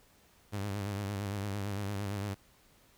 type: tone with vibrato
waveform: sawtooth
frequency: 100.7 Hz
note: G2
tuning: 47 cents sharp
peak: -30 dBFS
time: 0.52-2.35 s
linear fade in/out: 20 ms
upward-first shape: sine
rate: 8.8 Hz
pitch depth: 64 cents each way
effects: pink hiss -64 dBFS RMS until 2.97 s